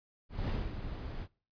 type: noise with ADSR envelope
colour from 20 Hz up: brown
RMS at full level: -32 dBFS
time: 0.29-1.28 s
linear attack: 190 ms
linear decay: 220 ms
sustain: -8 dB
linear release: 55 ms
effects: noise-tail reverb RT60 0.4 s tail -23 dB re dry + resampled to 11025 Hz